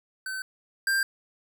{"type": "tone pair in turn", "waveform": "square", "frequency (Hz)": [1530, 1584.9], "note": ["G6", "G6"], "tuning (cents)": [-42, 19], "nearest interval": "minor second", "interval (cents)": 61, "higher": "second", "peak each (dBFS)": [-32, -23], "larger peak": "second", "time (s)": [[0.26, 0.42], [0.87, 1.03]], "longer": "neither", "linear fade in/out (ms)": 2, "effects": []}